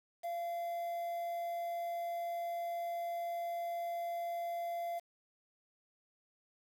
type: tone with quantisation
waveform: triangle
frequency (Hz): 687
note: F5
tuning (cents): -29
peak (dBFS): -34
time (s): 0.23-5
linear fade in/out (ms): 20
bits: 9
effects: none